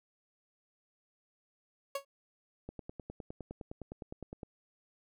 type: tone with exponential decay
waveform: 30% pulse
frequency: 554.4 Hz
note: C#5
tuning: in tune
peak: -28 dBFS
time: 1.95-2.05 s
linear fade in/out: 5 ms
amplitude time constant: 21 ms
type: click train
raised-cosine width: 2 ms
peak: -29 dBFS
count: 18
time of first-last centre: 2.69-4.432 s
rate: 9.76 Hz
effects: none